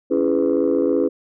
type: chord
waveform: sine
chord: C# minor seventh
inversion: none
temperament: just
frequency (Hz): 277.2 / 332.6 / 415.8 / 498.9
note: C#4 / E4 / G#4 / B4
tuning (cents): 0 / +16 / +2 / +17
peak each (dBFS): -20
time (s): 0.1-1.09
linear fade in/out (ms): 20
effects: tanh soft clip ceiling -9 dBFS